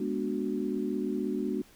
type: chord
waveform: sine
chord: G# half-diminished seventh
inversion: none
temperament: equal with one note detuned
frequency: 207.7 / 244 / 293.7 / 370 Hz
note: G#3 / B3 / D4 / F#4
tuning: 0 / -21 / 0 / 0 cents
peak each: -34 dBFS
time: 0-1.62 s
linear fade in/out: 5 ms
effects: pink hiss -58 dBFS RMS until 1.75 s